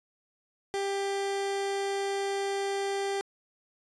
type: tone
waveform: 30% pulse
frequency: 395.6 Hz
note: G4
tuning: 16 cents sharp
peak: -26 dBFS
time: 0.74-3.21 s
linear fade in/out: 0 ms
effects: resampled to 22050 Hz